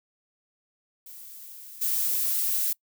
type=noise with level steps; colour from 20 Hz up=violet; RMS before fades=-44 / -26 dBFS; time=1.06-2.73 s; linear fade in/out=5 ms; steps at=1.81 s; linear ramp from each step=10 ms; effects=noise-tail reverb RT60 0.1 s tail -25 dB re dry